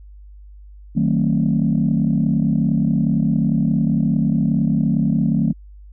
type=chord; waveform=sine; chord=D# diminished seventh; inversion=none; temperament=just; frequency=155.56 / 186.68 / 224 / 268.8 Hz; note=D#3 / F#3 / A3 / C4; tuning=0 / +16 / +31 / +47 cents; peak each=-19 / -20 / -18 / -23 dBFS; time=0.95-5.53 s; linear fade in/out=20 ms; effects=tanh soft clip ceiling -7 dBFS + added 50 Hz sine -38 dBFS peak until 5.92 s